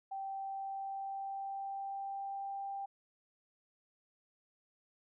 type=tone with pitch glide; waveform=sine; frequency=779 to 790.3 Hz; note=G5 to G5; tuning=-11 to +14 cents; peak=-38 dBFS; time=0.11-2.86 s; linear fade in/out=10 ms; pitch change=+25 cents; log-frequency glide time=0.25-2.68 s; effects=none